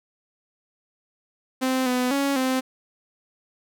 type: tone with pitch steps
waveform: sawtooth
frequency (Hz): 259.6 / 250.5 / 278.5 / 259.6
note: C4 / B3 / C#4 / C4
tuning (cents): -13 / +25 / +8 / -13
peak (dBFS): -17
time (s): 1.61-2.61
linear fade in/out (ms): 20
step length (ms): 250
effects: none